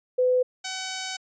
sine / 5% pulse tone pair in turn, 504 / 755.1 Hz, B4 / F#5, +35 / +35 cents, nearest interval perfect fifth, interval 700 cents, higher second, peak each -18 dBFS, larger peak neither, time 0.18-0.43 / 0.64-1.17 s, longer second, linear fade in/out 10 ms, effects resampled to 16000 Hz

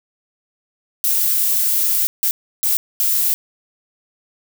violet noise bursts at uneven times, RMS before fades -17 dBFS, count 4, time 1.04-2.07 / 2.23-2.31 / 2.63-2.77 / 3-3.34 s, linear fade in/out 0 ms, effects none

